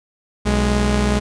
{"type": "tone pair together", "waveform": "sawtooth", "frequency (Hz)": [61.74, 207.5], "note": ["B1", "G#3"], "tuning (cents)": [0, -1], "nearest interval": "octave + major sixth", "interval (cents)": 2099, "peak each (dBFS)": -14, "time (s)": [0.45, 1.2], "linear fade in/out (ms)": 20, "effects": ["resampled to 22050 Hz"]}